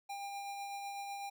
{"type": "tone with tremolo", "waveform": "square", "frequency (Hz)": 800, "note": "G5", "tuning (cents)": 35, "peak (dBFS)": -40, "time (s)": [0.09, 1.3], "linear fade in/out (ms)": 10, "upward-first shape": "triangle", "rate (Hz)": 8, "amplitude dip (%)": 30, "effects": []}